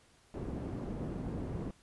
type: low-pass noise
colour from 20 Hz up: white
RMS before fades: -39 dBFS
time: 0.34-1.71 s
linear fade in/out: 2 ms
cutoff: 280 Hz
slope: 12 dB/octave
effects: pink hiss -65 dBFS RMS until 1.82 s + resampled to 24000 Hz